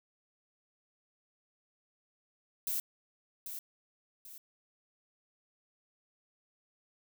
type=noise with echo; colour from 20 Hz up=violet; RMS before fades=-34 dBFS; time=2.67-2.8 s; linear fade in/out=2 ms; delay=790 ms; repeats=2; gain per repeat=-8 dB; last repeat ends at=4.38 s; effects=none